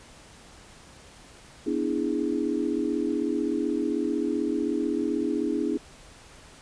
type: chord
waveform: sine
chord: E dominant seventh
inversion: second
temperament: equal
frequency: 246.9 / 293.7 / 329.6 / 415.3 Hz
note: B3 / D4 / E4 / G#4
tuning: 0 / 0 / 0 / 0 cents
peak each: -31 / -28 / -29 / -31 dBFS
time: 1.66-5.78 s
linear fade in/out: 10 ms
effects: pink hiss -50 dBFS RMS until 6.61 s + resampled to 22050 Hz